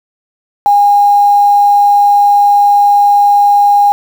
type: tone with quantisation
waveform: sine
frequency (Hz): 815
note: G#5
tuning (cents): -33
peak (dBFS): -4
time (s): 0.66-3.92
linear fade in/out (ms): 0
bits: 5
effects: none